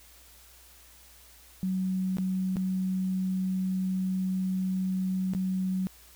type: tone with dropouts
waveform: sine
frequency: 187.3 Hz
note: F#3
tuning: 21 cents sharp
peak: -26 dBFS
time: 1.63-5.87 s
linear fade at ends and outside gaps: 0 ms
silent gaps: 2.17-2.184 / 2.559-2.568 / 5.336-5.349 s
effects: added 60 Hz sine -58 dBFS peak until 6.15 s + white hiss -55 dBFS RMS until 6.15 s